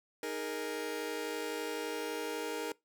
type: chord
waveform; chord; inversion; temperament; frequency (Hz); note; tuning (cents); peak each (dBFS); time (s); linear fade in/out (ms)
sawtooth; D# suspended fourth; none; just; 311.1 / 414.8 / 466.7; D#4 / G#4 / A#4; 0 / -2 / +2; -38 / -37 / -34; 0.23-2.72; 2
effects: noise-tail reverb RT60 0.2 s tail -23 dB re dry